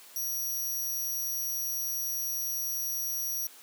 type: tone with amplitude modulation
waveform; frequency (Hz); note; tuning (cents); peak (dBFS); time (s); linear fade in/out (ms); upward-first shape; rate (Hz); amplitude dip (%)
5% pulse; 5780; F#8; -41; -23; 0.16-3.47; 2; sine; 130; 40
effects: white hiss -52 dBFS RMS until 3.62 s + high-pass 300 Hz 12 dB/octave